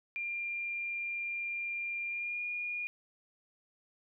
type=tone with pitch glide; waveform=sine; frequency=2392 to 2431 Hz; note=D7 to D#7; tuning=+31 to -41 cents; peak=-34 dBFS; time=0.16-2.87 s; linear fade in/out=0 ms; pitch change=+28 cents; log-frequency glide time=2.08-2.43 s; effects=none